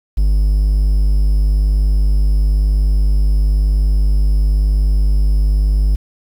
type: tone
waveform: triangle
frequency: 50.5 Hz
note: G#1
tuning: 48 cents flat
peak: -8 dBFS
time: 0.17-5.96 s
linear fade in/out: 10 ms
effects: 7-bit